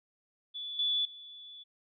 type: tone with level steps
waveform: sine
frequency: 3451 Hz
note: A7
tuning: 34 cents flat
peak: -37 / -27 / -46 dBFS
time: 0.54-1.64 s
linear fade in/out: 20 ms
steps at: 0.79 / 1.05 s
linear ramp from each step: 2 ms
effects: none